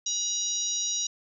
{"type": "harmonic tone", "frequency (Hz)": 959, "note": "A#5", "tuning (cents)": 49, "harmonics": [3, 4, 5, 6, 7], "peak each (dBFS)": [-41, -32, -40, -29, -34], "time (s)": [0.06, 1.07], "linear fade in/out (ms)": 5, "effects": []}